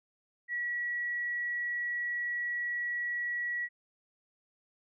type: tone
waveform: sine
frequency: 1929 Hz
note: B6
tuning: 41 cents flat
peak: -31 dBFS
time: 0.48-3.69 s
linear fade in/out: 50 ms
effects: none